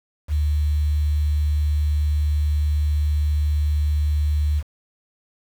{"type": "tone with quantisation", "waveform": "sine", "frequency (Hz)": 74.6, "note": "D2", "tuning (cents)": 28, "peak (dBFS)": -17, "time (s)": [0.28, 4.63], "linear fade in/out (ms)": 50, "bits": 7, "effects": []}